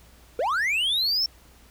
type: linear sweep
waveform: triangle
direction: up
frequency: 437.7 to 5490 Hz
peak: -20 dBFS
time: 0.39-1.26 s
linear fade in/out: 2 ms
effects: added 60 Hz sine -53 dBFS peak until 1.7 s + pink hiss -55 dBFS RMS until 1.7 s